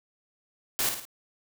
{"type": "noise with echo", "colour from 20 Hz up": "white", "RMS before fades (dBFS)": -27, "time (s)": [0.79, 0.89], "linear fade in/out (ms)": 0, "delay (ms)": 54, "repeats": 3, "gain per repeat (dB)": -6, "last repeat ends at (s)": 1.052, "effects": []}